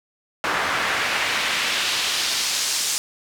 pink noise with band-pass filter sweep, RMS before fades -23 dBFS, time 0.44-2.98 s, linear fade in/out 0 ms, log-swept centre 1300 to 6700 Hz, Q 1.1, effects none

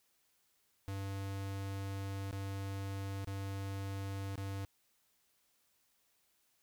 square tone with dropouts, 98 Hz, G2, in tune, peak -39 dBFS, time 0.88-4.65 s, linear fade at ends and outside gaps 0 ms, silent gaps 2.311-2.328 / 3.246-3.273 / 4.356-4.378 s, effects white hiss -75 dBFS RMS until 6.62 s

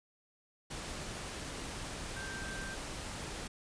sine tone in noise, 1568 Hz, G6, in tune, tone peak -43 dBFS, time 2.16-2.75 s, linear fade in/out 10 ms, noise pink, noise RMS -42 dBFS, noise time 0.7-3.48 s, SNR -4 dB, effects resampled to 22050 Hz

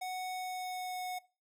square tone with pitch glide, 740 to 732.3 Hz, F#5 to F#5, 0 to -18 cents, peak -37 dBFS, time 0.01-1.19 s, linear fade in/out 10 ms, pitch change -18 cents, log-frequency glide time 0.32-1.08 s, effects noise-tail reverb RT60 0.3 s tail -19 dB re dry

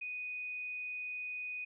sine tone, 2486 Hz, D#7, 2 cents flat, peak -38 dBFS, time 0.01-1.65 s, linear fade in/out 10 ms, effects none

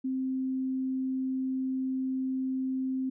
sine tone, 261.6 Hz, C4, in tune, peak -28 dBFS, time 0.04-3.1 s, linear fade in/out 10 ms, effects none

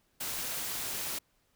white noise with amplitude modulation, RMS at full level -34 dBFS, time 0.2-1.19 s, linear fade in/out 10 ms, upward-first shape sine, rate 296 Hz, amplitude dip 45%, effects pink hiss -72 dBFS RMS until 1.55 s

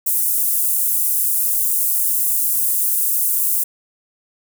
pink high-pass noise, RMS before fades -18 dBFS, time 0.06-3.64 s, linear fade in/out 10 ms, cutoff 10000 Hz, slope 24 dB/octave, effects none

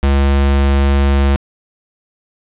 square tone, 69.3 Hz, C#2, in tune, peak -10 dBFS, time 0.03-1.36 s, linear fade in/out 0 ms, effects resampled to 8000 Hz + 8-bit

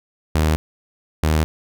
sawtooth tone pair in turn, 77.9 / 77.9 Hz, D#2 / D#2, +3 / +3 cents, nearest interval unison, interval 0 cents, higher neither, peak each -11 dBFS, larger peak neither, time 0.35-0.56 / 1.23-1.44 s, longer neither, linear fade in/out 0 ms, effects none

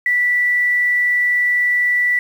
sine tone with quantisation, 1964 Hz, B6, 10 cents flat, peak -13 dBFS, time 0.06-2.19 s, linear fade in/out 2 ms, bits 7, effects none

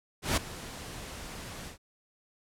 pink noise with ADSR envelope, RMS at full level -25 dBFS, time 0.22-1.78 s, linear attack 150 ms, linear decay 10 ms, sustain -17 dB, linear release 110 ms, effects low-pass 11000 Hz 12 dB/octave

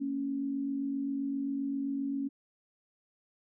sine tone pair together, 229.6 / 277.2 Hz, A#3 / C#4, -26 / 0 cents, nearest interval minor third, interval 326 cents, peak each -39 / -31 dBFS, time 0-2.29 s, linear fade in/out 20 ms, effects none

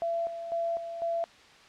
sine tone with tremolo, 674 Hz, E5, 38 cents sharp, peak -27 dBFS, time 0.02-1.24 s, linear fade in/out 0 ms, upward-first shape square, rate 2 Hz, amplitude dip 60%, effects white hiss -54 dBFS RMS until 1.68 s + low-pass 4000 Hz 12 dB/octave

